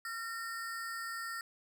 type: ring-modulated tone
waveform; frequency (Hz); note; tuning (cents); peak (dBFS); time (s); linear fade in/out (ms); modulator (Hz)
square; 1600; G6; +35; -36; 0.05-1.41; 2; 231
effects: none